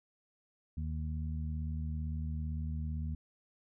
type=harmonic tone; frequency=77.78 Hz; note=D#2; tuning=in tune; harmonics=1 / 2 / 3; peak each=-35 / -41 / -45 dBFS; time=0.77-3.15 s; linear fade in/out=5 ms; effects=none